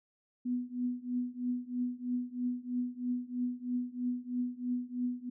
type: tone with tremolo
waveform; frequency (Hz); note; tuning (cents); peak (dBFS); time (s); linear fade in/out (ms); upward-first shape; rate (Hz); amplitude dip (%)
sine; 247; B3; 0; -28; 0.45-5.3; 10; triangle; 3.1; 95
effects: none